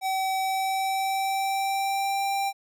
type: tone with pitch glide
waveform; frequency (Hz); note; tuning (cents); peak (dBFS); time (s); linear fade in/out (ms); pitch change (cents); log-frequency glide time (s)
square; 764 to 788.7; G5 to G5; -45 to +10; -25; 0.01-2.53; 50; +55; 0.36-2.24
effects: none